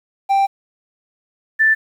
triangle / sine tone pair in turn, 786 / 1765.5 Hz, G5 / A6, +4 / +5 cents, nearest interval octave + major second, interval 1401 cents, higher second, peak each -10 dBFS, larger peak neither, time 0.29-0.47 / 1.59-1.75 s, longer first, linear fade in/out 20 ms, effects 8-bit

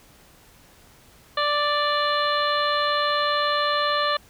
harmonic tone, 587.3 Hz, D5, in tune, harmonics 1 / 2 / 3 / 4 / 5 / 6 / 7, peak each -26 / -23 / -28 / -38 / -32 / -31 / -31 dBFS, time 1.37-4.17 s, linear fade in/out 5 ms, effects pink hiss -53 dBFS RMS until 4.29 s

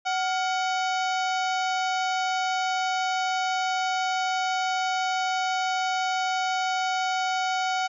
harmonic tone with a mistuned harmonic, 749 Hz, F#5, 21 cents sharp, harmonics 1 / 2 / 3 / 4 / 5 / 6 / 7 / 8 / 9, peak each -25 / -31 / -35 / -37 / -39 / -41 / -42 / -43 / -44 dBFS, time 0.05-7.88 s, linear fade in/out 20 ms, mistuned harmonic 2, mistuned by -100 cents, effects none

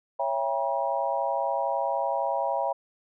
sine chord, C# diminished seventh, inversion none, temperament just, 554.4 / 665.2 / 798.3 / 957.9 Hz, C#5 / E5 / G5 / Bb5, 0 / +16 / +31 / +47 cents, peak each -30 dBFS, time 0.19-2.73 s, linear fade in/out 10 ms, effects none

